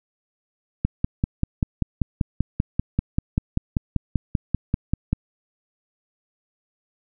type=click train; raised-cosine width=5 ms; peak=-7 dBFS; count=23; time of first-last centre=0.85-5.13 s; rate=5.14 Hz; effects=none